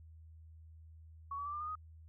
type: tone with pitch steps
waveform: sine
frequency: 1117 / 1142.4 / 1168.5 / 1195.1 / 1222.3 / 1250.2 Hz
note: C#6 / D6 / D6 / D6 / D#6 / D#6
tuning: +13 / -48 / -9 / +30 / -31 / +8 cents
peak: -38 dBFS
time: 1.31-1.754 s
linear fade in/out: 5 ms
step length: 74 ms
effects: added 80 Hz sine -53 dBFS peak until 2.08 s